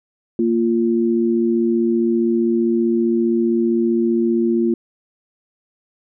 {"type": "tone pair together", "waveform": "sine", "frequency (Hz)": [231.4, 346.7], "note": ["A#3", "F4"], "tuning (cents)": [-13, -13], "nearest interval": "perfect fifth", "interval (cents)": 700, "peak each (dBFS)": -17, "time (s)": [0.39, 4.74], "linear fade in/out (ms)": 2, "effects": []}